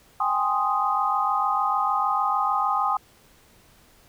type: chord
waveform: sine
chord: Ab major seventh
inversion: third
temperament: equal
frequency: 784 / 830.6 / 1046.5 / 1244.5 Hz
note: G5 / Ab5 / C6 / Eb6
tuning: 0 / 0 / 0 / 0 cents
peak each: -27 / -27 / -27 / -24 dBFS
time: 0.2-2.97 s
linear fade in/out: 5 ms
effects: pink hiss -56 dBFS RMS until 4.08 s